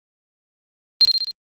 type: tone with echo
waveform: sine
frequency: 4182 Hz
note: C8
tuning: 2 cents flat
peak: -8 dBFS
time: 1.01-1.05 s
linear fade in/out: 0 ms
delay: 65 ms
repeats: 4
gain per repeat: -4 dB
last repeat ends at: 1.31 s
effects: Opus 32 kbps